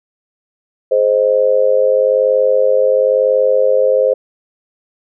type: tone with amplitude modulation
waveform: sine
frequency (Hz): 524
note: C5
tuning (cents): +2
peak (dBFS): -5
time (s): 0.91-4.14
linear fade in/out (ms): 10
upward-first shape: sine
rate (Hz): 101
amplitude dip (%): 90
effects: none